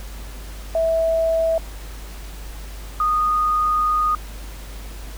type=tone pair in turn; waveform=sine; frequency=654 / 1234.6 Hz; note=E5 / D#6; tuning=-14 / -14 cents; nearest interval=major seventh; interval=1100 cents; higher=second; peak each=-16 dBFS; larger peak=neither; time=0.75-1.58 / 3-4.15 s; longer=second; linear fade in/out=2 ms; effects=added 50 Hz sine -32 dBFS peak until 5.17 s + pink hiss -41 dBFS RMS until 5.17 s